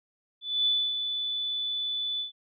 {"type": "tone with ADSR envelope", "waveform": "sine", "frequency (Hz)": 3483, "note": "A7", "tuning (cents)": -18, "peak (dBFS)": -21, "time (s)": [0.41, 2.32], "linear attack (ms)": 250, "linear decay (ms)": 270, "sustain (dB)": -7, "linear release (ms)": 120, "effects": []}